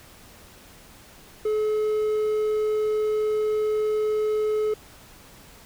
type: tone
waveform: triangle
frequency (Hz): 428.2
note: A4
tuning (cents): -47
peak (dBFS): -19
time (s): 1.45-4.74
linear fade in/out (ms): 5
effects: pink hiss -49 dBFS RMS until 5.65 s